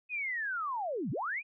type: linear two-way sweep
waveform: sine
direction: down then up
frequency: 2540 to 110 to 2540 Hz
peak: -32 dBFS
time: 0.09-1.43 s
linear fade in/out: 50 ms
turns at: 1.11 s
effects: none